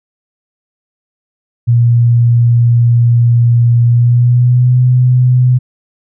sine tone with pitch glide, 118.7 to 125.69 Hz, A#2 to B2, +32 to +31 cents, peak -5 dBFS, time 1.67-5.59 s, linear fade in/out 20 ms, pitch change +99 cents, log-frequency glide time 3.84-4.8 s, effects none

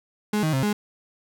35% pulse tone with pitch steps, 210.2 / 156.7 / 133.2 / 208.3 Hz, G#3 / D#3 / C3 / G#3, +21 / +13 / +31 / +5 cents, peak -19 dBFS, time 0.33-0.73 s, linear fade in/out 5 ms, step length 100 ms, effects none

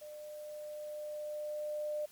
sine tone with level ramp, 600 Hz, D5, 37 cents sharp, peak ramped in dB -45 to -33 dBFS, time 0.01-2.06 s, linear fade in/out 10 ms, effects white hiss -60 dBFS RMS until 2.11 s + MP3 96 kbps

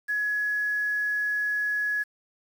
sine tone with quantisation, 1685 Hz, G#6, 25 cents sharp, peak -24 dBFS, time 0.08-2.04 s, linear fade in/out 20 ms, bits 8, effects none

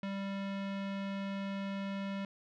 square tone with low-pass filter, 196.6 Hz, G3, 5 cents sharp, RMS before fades -38 dBFS, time 0.03-2.25 s, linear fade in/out 2 ms, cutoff 3000 Hz, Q 1.3, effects none

